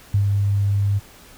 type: tone with ADSR envelope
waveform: sine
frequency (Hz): 100.5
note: G2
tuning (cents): +44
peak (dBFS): -13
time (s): 0.14-1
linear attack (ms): 4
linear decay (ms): 94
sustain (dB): -3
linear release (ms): 27
effects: pink hiss -46 dBFS RMS until 1.37 s